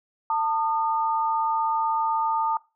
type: tone pair together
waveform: sine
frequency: 896 / 1223.5 Hz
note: A5 / D#6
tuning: +31 / -29 cents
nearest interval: perfect fourth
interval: 540 cents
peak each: -22 / -27 dBFS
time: 0.3-2.57 s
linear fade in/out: 2 ms
effects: noise-tail reverb RT60 0.3 s tail -22 dB re dry